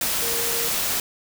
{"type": "tone in noise", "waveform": "sine", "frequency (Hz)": 466.2, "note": "A#4", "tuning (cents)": 0, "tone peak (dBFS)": -31, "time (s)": [0.22, 0.68], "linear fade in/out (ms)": 2, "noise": "white", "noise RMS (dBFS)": -24, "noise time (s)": [0.01, 1], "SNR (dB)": -10, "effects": []}